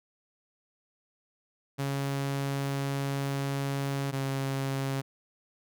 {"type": "tone pair in turn", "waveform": "sawtooth", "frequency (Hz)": [138.59, 135.97], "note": ["C#3", "C#3"], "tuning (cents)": [0, -33], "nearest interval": "unison", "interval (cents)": 33, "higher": "first", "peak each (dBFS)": -25, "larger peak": "neither", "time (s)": [[1.78, 4.12], [4.12, 5.02]], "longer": "first", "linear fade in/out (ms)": 20, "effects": []}